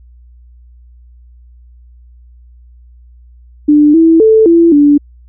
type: tone with pitch steps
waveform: sine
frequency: 296.9 / 326.9 / 440.2 / 336.3 / 290.4 Hz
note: D4 / E4 / A4 / E4 / D4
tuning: +19 / -14 / +1 / +35 / -19 cents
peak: -3 dBFS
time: 3.68-4.98 s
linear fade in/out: 10 ms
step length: 260 ms
effects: added 60 Hz sine -37 dBFS peak until 5.28 s